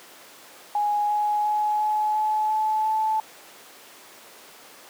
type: tone with pitch steps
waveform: sine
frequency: 830.6 / 837.3 / 844.1 / 851 / 857.9 / 864.9 / 871.9 Hz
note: G#5 / G#5 / G#5 / G#5 / A5 / A5 / A5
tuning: 0 / +14 / +28 / +42 / -44 / -30 / -16 cents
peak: -20 dBFS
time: 0.75-3.2 s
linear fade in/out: 2 ms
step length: 350 ms
effects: pink hiss -46 dBFS RMS until 4.89 s + high-pass 400 Hz 12 dB/octave